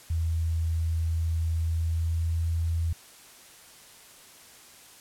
sine tone with pitch glide, 81.9 to 82.9 Hz, E2 to E2, -11 to +10 cents, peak -24 dBFS, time 0.1-2.93 s, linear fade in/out 5 ms, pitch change +21 cents, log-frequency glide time 1.59-2.44 s, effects white hiss -51 dBFS RMS until 5 s + low-pass 12000 Hz 12 dB/octave

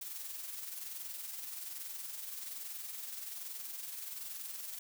blue noise with amplitude modulation, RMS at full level -42 dBFS, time 0.01-4.79 s, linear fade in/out 5 ms, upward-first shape sine, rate 21.2 Hz, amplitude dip 45%, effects none

